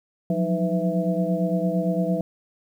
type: tone cluster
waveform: sine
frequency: 175.8 / 184.6 / 313.7 / 500 / 660 Hz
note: F3 / F#3 / D#4 / B4 / E5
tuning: +12 / -4 / +14 / +21 / +2 cents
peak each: -25 / -25 / -30 / -29 / -28 dBFS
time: 0.3-2.21 s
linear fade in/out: 2 ms
effects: 9-bit